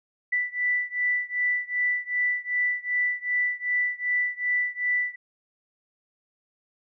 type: beating tone pair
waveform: sine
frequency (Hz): 1975.5 / 1978.1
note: B6 / B6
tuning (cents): 0 / +2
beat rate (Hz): 2.6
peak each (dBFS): -26 / -27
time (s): 0.32-5.16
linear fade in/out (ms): 10
effects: none